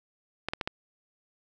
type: clicks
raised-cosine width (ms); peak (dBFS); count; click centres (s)
0.3; -14; 4; 0.486 / 0.535 / 0.612 / 0.675
effects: none